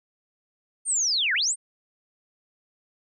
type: linear two-way sweep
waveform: sine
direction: down then up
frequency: 9020 to 1424 to 9020 Hz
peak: -21 dBFS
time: 0.85-1.56 s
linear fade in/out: 50 ms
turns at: 1.34 s
effects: none